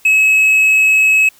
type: tone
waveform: triangle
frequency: 2572 Hz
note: E7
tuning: 43 cents flat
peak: -6 dBFS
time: 0.05-1.29 s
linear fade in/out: 5 ms
effects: white hiss -48 dBFS RMS until 1.39 s